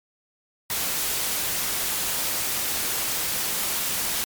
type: noise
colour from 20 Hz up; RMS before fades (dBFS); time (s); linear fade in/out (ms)
white; -26; 0.7-4.24; 0
effects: MP3 96 kbps